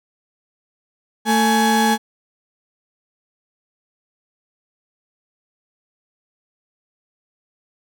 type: tone pair together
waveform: 35% pulse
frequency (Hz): 223.3 / 839.2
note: A3 / G#5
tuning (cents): +26 / +18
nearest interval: octave + major seventh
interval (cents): 2292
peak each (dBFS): -15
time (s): 1.25-1.98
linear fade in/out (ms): 50
effects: none